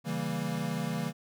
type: chord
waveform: square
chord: C# diminished seventh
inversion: none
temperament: equal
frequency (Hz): 138.59 / 164.81 / 196 / 233.1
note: C#3 / E3 / G3 / Bb3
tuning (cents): 0 / 0 / 0 / 0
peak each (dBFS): -39 / -35 / -38 / -37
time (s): 0.04-1.13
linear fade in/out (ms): 50
effects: none